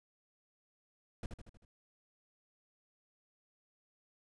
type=noise with echo; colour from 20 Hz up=brown; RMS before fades=-39 dBFS; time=1.23-1.26 s; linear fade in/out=2 ms; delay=78 ms; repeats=5; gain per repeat=-5 dB; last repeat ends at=1.65 s; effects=resampled to 24000 Hz